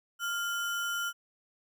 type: tone with sample-and-hold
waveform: sine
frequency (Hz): 1396.9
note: F6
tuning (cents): 0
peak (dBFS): -30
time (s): 0.19-1.13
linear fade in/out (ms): 50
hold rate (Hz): 4410
effects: none